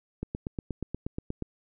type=click train; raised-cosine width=3 ms; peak=-19 dBFS; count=11; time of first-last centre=0.23-1.423 s; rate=8.38 Hz; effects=none